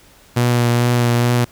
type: tone with vibrato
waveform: sawtooth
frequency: 120.5 Hz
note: B2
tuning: 42 cents flat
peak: -9 dBFS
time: 0.36-1.45 s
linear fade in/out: 10 ms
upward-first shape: triangle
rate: 2.3 Hz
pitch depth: 20 cents each way
effects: pink hiss -48 dBFS RMS until 1.51 s